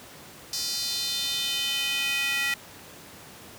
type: tone with high-pass filter sweep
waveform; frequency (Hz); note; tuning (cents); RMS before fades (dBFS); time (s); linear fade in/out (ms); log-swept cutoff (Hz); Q
square; 276.8; C#4; -2; -28; 0.53-2.54; 2; 5000 to 2100; 3.6
effects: pink hiss -46 dBFS RMS until 3.58 s + high-pass 100 Hz 12 dB/octave